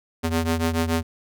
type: ring-modulated tone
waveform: sawtooth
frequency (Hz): 164.81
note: E3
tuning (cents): 0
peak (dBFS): -14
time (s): 0.23-1.03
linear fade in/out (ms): 20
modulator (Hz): 78.9
effects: none

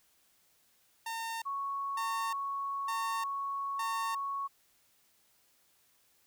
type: tone bursts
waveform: sawtooth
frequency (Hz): 910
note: A#5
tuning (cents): -42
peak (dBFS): -32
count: 4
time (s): 1.06-4.15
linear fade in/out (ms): 5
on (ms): 360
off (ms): 550
type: tone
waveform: sine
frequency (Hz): 1108.7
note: C#6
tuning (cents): 0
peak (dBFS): -33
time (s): 1.45-4.48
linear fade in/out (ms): 20
effects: white hiss -69 dBFS RMS until 6.26 s

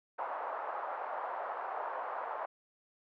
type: band-pass noise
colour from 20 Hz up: white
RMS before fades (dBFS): -39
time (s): 0.18-2.46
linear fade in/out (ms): 10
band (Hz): 600 to 1100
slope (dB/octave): 24
effects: none

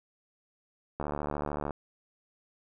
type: click train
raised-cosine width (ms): 1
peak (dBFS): -19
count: 53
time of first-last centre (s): 1-1.707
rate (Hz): 73.5
effects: none

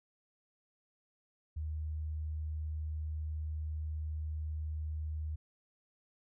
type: tone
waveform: sine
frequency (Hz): 77.3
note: D#2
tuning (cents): -11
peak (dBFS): -35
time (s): 1.56-5.36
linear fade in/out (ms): 10
effects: none

